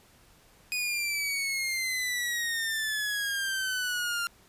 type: exponential sweep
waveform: sawtooth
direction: down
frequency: 2489 to 1387 Hz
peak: -25 dBFS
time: 0.72-4.27 s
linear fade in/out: 0 ms
effects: pink hiss -59 dBFS RMS until 4.48 s + resampled to 32000 Hz